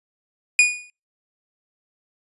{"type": "tone with exponential decay", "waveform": "45% pulse", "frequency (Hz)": 2457, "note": "D#7", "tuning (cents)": -22, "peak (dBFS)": -8, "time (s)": [0.59, 0.9], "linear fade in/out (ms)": 1, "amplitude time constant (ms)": 66, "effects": ["noise-tail reverb RT60 0.3 s tail -26 dB re dry", "resampled to 24000 Hz"]}